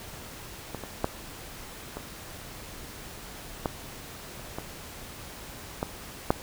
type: clicks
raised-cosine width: 1 ms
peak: -21 / -23 / -10 / -20 / -12 / -27 / -19 / -13 / -6 dBFS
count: 9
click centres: 0.747 / 0.837 / 1.044 / 1.97 / 3.658 / 4.396 / 4.585 / 5.829 / 6.305 s
effects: pink hiss -43 dBFS RMS until 6.42 s